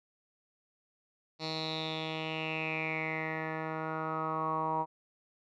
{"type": "tone with low-pass filter sweep", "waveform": "10% pulse", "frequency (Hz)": 158.6, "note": "D#3", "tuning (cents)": 33, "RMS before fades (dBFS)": -35, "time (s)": [1.39, 4.86], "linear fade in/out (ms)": 50, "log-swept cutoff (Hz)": [4500, 950], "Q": 7.9, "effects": []}